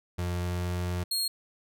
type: tone with pitch glide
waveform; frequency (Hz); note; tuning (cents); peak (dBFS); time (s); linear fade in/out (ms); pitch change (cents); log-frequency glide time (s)
35% pulse; 88.3 to 88.91; F2 to F2; +20 to +31; -27; 0.18-1.04; 10; +11; 0.3-0.73
type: tone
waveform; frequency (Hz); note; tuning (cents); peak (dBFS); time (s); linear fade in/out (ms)
sawtooth; 4260; C8; +30; -24; 1.11-1.28; 5
effects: none